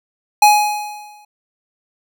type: tone with exponential decay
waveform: square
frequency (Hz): 837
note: G#5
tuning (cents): +13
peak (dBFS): -5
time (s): 0.42-1.25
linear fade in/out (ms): 5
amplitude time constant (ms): 180
effects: none